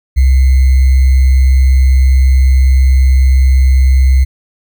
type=tone with sample-and-hold; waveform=sine; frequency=65.41 Hz; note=C2; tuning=in tune; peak=-4 dBFS; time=0.16-4.25 s; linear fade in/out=20 ms; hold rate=2100 Hz; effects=none